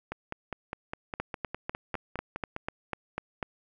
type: two click trains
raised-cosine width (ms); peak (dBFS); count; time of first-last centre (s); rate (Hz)
0.5; -16 / -19; 10 / 13; 1.2-3.428 / 0.12-2.564; 4.04 / 4.91
effects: none

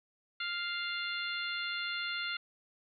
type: harmonic tone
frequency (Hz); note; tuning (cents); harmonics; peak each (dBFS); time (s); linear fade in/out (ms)
698.5; F5; 0; 2 / 3 / 4 / 5 / 6; -38 / -40 / -41 / -42 / -43; 0.4-2.37; 5
effects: none

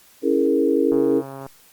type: chord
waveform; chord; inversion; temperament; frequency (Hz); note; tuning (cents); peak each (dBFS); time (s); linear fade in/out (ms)
sine; A# half-diminished seventh; first; equal; 277.2 / 329.6 / 415.3 / 466.2; C#4 / E4 / G#4 / A#4; 0 / 0 / 0 / 0; -21; 0.22-1.23; 50
type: click train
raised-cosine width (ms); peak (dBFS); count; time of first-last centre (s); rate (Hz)
1; -21; 75; 0.92-1.464; 136
effects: white hiss -52 dBFS RMS until 1.72 s + Opus 48 kbps

